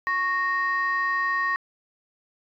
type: tone pair together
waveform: sine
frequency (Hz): 1104 / 1856.7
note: C#6 / A#6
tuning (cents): -7 / -7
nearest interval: major sixth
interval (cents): 900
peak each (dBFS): -24 / -23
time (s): 0.07-1.56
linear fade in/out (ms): 0
effects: tanh soft clip ceiling -17 dBFS

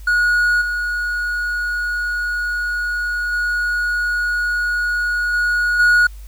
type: tone with level steps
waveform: triangle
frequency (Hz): 1451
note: F#6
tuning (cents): -34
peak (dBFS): -11 / -17 / -15 / -13 / -8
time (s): 0.07-6.07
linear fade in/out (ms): 5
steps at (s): 0.61 / 3.32 / 5.33 / 5.79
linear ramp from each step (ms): 10
effects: added 50 Hz sine -32 dBFS peak until 6.27 s + white hiss -50 dBFS RMS until 6.27 s

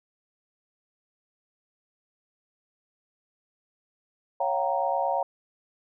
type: chord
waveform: sine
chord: G half-diminished seventh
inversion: second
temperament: equal with one note detuned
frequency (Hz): 554.4 / 698.5 / 767.4 / 932.3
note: Db5 / F5 / G5 / Bb5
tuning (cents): 0 / 0 / -37 / 0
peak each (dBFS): -29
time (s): 4.4-5.23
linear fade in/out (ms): 5
effects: none

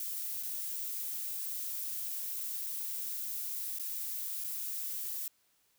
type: noise with dropouts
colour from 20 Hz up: violet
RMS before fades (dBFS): -38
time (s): 0-5.28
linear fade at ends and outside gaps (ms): 1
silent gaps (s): 0.428-0.432 / 3.786-3.796 / 4.44-4.444
effects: white hiss -72 dBFS RMS until 5.78 s

